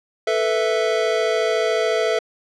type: chord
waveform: square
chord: A suspended second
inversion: none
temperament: equal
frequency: 440 / 493.9 / 659.3 Hz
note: A4 / B4 / E5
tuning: 0 / 0 / 0 cents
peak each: -22 / -25 / -22 dBFS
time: 0.27-2.19 s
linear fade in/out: 5 ms
effects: low-pass 5000 Hz 12 dB/octave

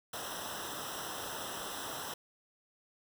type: noise with comb filter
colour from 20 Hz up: pink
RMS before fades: -41 dBFS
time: 0.13-2.14 s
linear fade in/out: 5 ms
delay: 0.44 ms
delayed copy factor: -1
effects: none

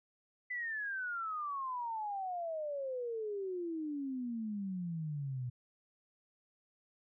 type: exponential sweep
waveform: sine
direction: down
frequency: 2015 to 121 Hz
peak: -36 dBFS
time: 0.5-5.5 s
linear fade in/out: 10 ms
effects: none

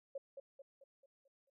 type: tone with echo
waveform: sine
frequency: 548 Hz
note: C#5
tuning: 20 cents flat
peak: -40 dBFS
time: 0.15-0.18 s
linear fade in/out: 5 ms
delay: 220 ms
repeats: 6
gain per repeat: -6 dB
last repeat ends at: 1.5 s
effects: none

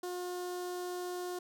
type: tone with notch filter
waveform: sawtooth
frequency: 358.5 Hz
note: F4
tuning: 45 cents sharp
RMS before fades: -39 dBFS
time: 0.03-1.39 s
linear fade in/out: 5 ms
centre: 2300 Hz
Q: 1
effects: none

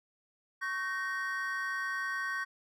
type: chord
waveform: triangle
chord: G diminished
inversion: second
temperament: equal with one note detuned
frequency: 1108.7 / 1538.4 / 1864.7 Hz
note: Db6 / G6 / Bb6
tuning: 0 / -33 / 0 cents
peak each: -37 / -34 / -35 dBFS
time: 0.61-2.45 s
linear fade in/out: 20 ms
effects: none

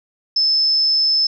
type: tone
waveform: sine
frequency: 5250 Hz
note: E8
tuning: 8 cents flat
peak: -13 dBFS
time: 0.36-1.27 s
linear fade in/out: 5 ms
effects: none

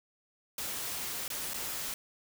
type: noise with dropouts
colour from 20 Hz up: white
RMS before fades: -37 dBFS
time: 0.58-1.94 s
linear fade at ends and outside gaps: 2 ms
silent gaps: 1.28-1.301 / 1.536-1.542 s
effects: none

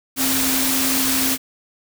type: tone in noise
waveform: sine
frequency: 264.9 Hz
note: C4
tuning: 22 cents sharp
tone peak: -23 dBFS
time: 0.16-1.38 s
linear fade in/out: 50 ms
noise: white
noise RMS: -20 dBFS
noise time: 0.16-1.38 s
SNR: -6 dB
effects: none

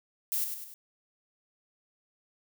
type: noise with echo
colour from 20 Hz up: violet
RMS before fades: -30 dBFS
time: 0.32-0.44 s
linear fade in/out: 0 ms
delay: 100 ms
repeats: 3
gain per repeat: -6 dB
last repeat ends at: 0.74 s
effects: none

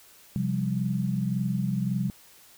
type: chord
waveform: sine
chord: C suspended fourth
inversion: none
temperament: just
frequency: 130.81 / 174.42 / 196.22 Hz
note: C3 / F3 / G3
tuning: 0 / -2 / +2 cents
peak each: -29 / -30 / -28 dBFS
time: 0.36-2.1 s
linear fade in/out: 0 ms
effects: white hiss -54 dBFS RMS until 2.57 s

